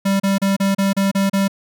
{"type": "tone bursts", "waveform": "square", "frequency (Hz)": 196, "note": "G3", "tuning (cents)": 0, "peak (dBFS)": -15, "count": 8, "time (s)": [0.05, 1.481], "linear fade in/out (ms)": 10, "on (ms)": 150, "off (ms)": 33, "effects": []}